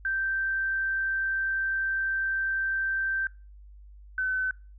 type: tone pair in turn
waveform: sine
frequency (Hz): 1563 / 1520.3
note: G6 / F#6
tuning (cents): -6 / +47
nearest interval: unison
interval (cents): 47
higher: first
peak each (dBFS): -25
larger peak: neither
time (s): 0.05-3.27 / 4.18-4.51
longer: first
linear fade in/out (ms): 2
effects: noise-tail reverb RT60 0.3 s tail -23 dB re dry + added 50 Hz sine -46 dBFS peak until 4.78 s